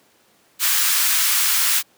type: high-pass noise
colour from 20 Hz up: white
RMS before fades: -18 dBFS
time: 0.59-1.83 s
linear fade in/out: 50 ms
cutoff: 1100 Hz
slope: 24 dB/octave
effects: pink hiss -57 dBFS RMS until 1.97 s + high-pass 200 Hz 12 dB/octave